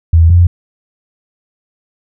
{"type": "tone pair in turn", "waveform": "sine", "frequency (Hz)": [82.41, 87.31], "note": ["E2", "F2"], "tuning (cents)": [0, 0], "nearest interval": "minor second", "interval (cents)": 100, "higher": "second", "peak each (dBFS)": -3, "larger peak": "neither", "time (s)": [[0.13, 0.3], [0.3, 0.47]], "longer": "neither", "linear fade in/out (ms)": 5, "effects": []}